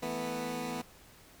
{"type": "chord", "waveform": "15% pulse", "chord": "E suspended fourth", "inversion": "none", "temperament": "equal", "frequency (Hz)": [164.81, 220, 246.9], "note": ["E3", "A3", "B3"], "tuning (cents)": [0, 0, 0], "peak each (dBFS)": [-35, -35, -30], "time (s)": [0.02, 0.82], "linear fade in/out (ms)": 10, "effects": ["pink hiss -57 dBFS RMS until 1.4 s"]}